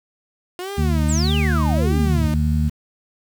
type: tone with vibrato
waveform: sawtooth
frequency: 350.1 Hz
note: F4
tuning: 4 cents sharp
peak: -23 dBFS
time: 0.59-2.34 s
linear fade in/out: 0 ms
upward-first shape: sine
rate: 1.6 Hz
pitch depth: 240 cents each way
type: harmonic tone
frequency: 76 Hz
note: D#2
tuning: 40 cents flat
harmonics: 1 / 2 / 3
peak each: -18 / -21 / -23 dBFS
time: 0.77-2.7 s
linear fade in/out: 20 ms
type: exponential sweep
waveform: sine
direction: down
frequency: 8450 to 65.41 Hz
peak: -24 dBFS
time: 1.08-2.35 s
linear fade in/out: 20 ms
effects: 7-bit